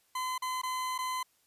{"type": "tone with dropouts", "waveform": "40% pulse", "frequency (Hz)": 1021, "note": "C6", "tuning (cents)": -43, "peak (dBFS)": -31, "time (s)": [0.15, 1.23], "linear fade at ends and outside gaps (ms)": 5, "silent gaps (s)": [[0.38, 0.421], [0.617, 0.633], [0.98, 0.987]], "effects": ["white hiss -70 dBFS RMS until 1.46 s", "resampled to 32000 Hz"]}